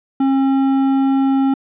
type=tone with hard clipping; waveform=triangle; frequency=270.1 Hz; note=C#4; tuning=45 cents flat; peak=-14 dBFS; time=0.2-1.54 s; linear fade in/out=5 ms; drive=12 dB; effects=resampled to 8000 Hz